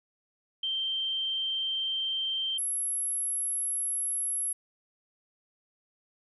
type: tone pair in turn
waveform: sine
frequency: 3138 / 11183 Hz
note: G7 / F9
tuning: +1 / +1 cents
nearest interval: octave + minor seventh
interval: 2200 cents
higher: second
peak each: -28 dBFS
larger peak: neither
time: 0.63-2.58 / 2.58-4.53 s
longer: neither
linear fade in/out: 5 ms
effects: none